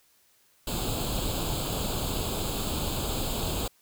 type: noise with comb filter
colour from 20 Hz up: pink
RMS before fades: -30 dBFS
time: 0.67-3.68 s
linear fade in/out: 5 ms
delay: 0.26 ms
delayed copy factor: +0.85
effects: white hiss -64 dBFS RMS until 3.81 s